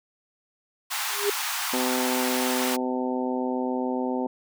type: high-pass noise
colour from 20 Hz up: pink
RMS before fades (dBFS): -29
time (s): 0.9-2.77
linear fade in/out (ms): 20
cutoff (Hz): 810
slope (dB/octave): 48
type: tone with exponential growth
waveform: sine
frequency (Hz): 407.4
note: G#4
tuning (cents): -33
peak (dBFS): -18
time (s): 1.08-1.3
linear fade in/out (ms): 5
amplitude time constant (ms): 46
type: harmonic tone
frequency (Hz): 127.2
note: C3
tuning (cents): -48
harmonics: 2 / 3 / 4 / 5 / 6 / 7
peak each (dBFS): -27 / -32 / -32 / -37 / -36 / -34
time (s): 1.73-4.27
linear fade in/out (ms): 5
effects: none